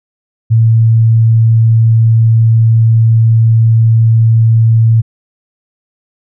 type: tone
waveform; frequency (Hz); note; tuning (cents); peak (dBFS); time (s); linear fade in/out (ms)
sine; 113.2; A2; +50; -4; 0.5-5.02; 20
effects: none